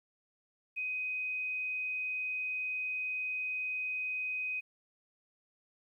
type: tone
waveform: sine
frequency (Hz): 2509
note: D#7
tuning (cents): +14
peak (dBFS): -33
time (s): 0.76-4.61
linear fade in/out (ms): 20
effects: 12-bit